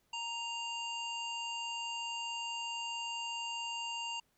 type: harmonic tone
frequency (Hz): 932.3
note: A#5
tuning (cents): 0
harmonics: 1 / 3 / 5 / 7 / 8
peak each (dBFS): -41 / -39 / -51 / -55 / -50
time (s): 0.13-4.2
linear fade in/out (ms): 5
effects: pink hiss -75 dBFS RMS until 4.37 s